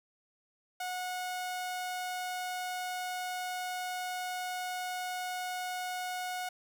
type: tone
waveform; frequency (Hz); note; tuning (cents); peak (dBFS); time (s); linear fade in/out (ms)
sawtooth; 730; F#5; -24; -31; 0.8-6.49; 5
effects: none